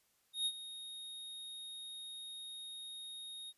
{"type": "tone with ADSR envelope", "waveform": "square", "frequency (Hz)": 3729, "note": "A#7", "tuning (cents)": 0, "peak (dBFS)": -32, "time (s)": [0.33, 3.53], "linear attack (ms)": 130, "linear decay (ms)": 56, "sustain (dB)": -14, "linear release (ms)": 39, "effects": ["white hiss -75 dBFS RMS until 3.57 s", "resampled to 32000 Hz"]}